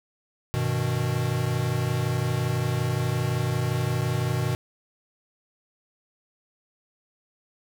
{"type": "chord", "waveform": "square", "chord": "G augmented", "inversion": "none", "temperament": "equal", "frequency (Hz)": [98, 123.47, 155.56], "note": ["G2", "B2", "D#3"], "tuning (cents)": [0, 0, 0], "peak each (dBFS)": [-32, -26, -30], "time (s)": [0.54, 4.55], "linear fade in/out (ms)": 0, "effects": []}